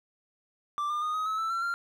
triangle tone with pitch steps, 1174.7 / 1202.9 / 1231.7 / 1261.2 / 1291.4 / 1322.4 / 1354.1 / 1386.5 Hz, D6 / D6 / D#6 / D#6 / E6 / E6 / E6 / F6, 0 / +41 / -18 / +23 / -36 / +5 / +46 / -13 cents, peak -26 dBFS, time 0.78-1.74 s, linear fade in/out 0 ms, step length 120 ms, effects none

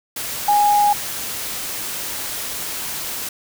sine tone in noise, 825 Hz, G#5, 12 cents flat, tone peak -12 dBFS, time 0.48-0.93 s, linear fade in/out 5 ms, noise white, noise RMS -27 dBFS, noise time 0.16-3.29 s, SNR +12 dB, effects none

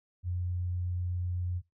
sine tone, 89.2 Hz, F2, 37 cents sharp, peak -30 dBFS, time 0.23-1.62 s, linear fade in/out 50 ms, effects noise-tail reverb RT60 0.2 s tail -18 dB re dry

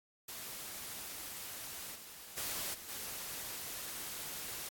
white noise with level steps, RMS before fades -45 / -51 / -39 / -49 / -43 dBFS, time 0.28-4.69 s, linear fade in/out 5 ms, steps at 1.94 / 2.36 / 2.73 / 2.88 s, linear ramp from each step 20 ms, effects AAC 64 kbps

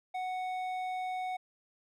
sine tone with hard clipping, 740 Hz, F#5, in tune, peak -35 dBFS, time 0.14-1.37 s, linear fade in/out 10 ms, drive 8 dB, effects none

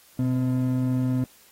triangle ring-modulated tone, 191 Hz, G3, 45 cents flat, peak -16 dBFS, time 0.19-1.24 s, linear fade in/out 2 ms, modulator 65.6 Hz, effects white hiss -55 dBFS RMS until 1.51 s + AAC 48 kbps

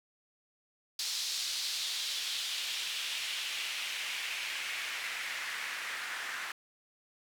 white noise with band-pass filter sweep, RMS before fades -37 dBFS, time 0.99-6.52 s, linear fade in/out 2 ms, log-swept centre 4500 to 1600 Hz, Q 2, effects none

